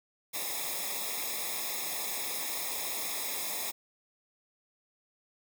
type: noise with comb filter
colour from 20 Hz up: white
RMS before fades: -35 dBFS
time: 0.33-3.72 s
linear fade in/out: 20 ms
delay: 0.67 ms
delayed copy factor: -0.95
effects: none